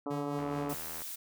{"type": "harmonic tone", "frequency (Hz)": 143.7, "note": "D3", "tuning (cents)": -37, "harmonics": [2, 3, 4, 5, 6, 7, 8, 9], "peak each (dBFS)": [-36, -40, -42, -44, -46, -47, -48, -49], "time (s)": [0.06, 0.73], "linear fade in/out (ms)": 2}
{"type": "tone with tremolo", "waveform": "square", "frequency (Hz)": 147.8, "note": "D3", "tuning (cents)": 11, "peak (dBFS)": -38, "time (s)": [0.1, 0.75], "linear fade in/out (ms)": 10, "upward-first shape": "sine", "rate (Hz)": 4.7, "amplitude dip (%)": 50}
{"type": "click train", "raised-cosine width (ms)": 0.5, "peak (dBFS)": -30, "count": 52, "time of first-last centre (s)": [0.39, 1.019], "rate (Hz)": 81.1}
{"type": "noise", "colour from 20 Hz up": "blue", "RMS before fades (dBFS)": -41, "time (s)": [0.69, 1.16], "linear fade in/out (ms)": 10}
{"effects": []}